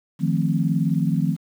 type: chord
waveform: sine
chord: F dominant seventh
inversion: third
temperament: equal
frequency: 155.56 / 174.61 / 220 / 261.6 Hz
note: Eb3 / F3 / A3 / C4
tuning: 0 / 0 / 0 / 0 cents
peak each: -22 / -22 / -26 / -27 dBFS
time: 0.19-1.37 s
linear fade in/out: 50 ms
effects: 8-bit